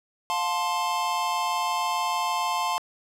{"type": "chord", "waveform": "square", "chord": "F major", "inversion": "none", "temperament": "equal with one note detuned", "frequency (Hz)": [708.6, 880, 1046.5], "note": ["F5", "A5", "C6"], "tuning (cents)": [25, 0, 0], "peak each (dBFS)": [-32, -29, -28], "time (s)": [0.3, 2.78], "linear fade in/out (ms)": 0, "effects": ["low-pass 11000 Hz 12 dB/octave"]}